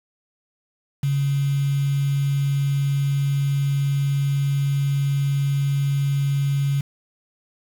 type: tone with quantisation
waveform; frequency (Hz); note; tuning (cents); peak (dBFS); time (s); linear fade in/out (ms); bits
sine; 139.6; C#3; +13; -18; 1.03-6.81; 5; 6
effects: none